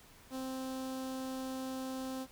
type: tone with notch filter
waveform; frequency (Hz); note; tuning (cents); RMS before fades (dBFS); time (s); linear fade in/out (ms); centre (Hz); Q
sawtooth; 261.6; C4; 0; -40; 0.3-2.27; 50; 2100; 1.2
effects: pink hiss -59 dBFS RMS until 2.31 s